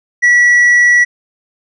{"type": "tone with tanh clipping", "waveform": "sine", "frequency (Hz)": 1941, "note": "B6", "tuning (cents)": -31, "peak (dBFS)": -6, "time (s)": [0.22, 1.05], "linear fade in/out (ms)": 20, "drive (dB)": 3, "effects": []}